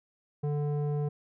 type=tone with low-pass filter; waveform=square; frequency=146.83 Hz; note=D3; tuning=in tune; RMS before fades=-30 dBFS; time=0.43-1.09 s; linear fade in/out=10 ms; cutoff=560 Hz; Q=1.2; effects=none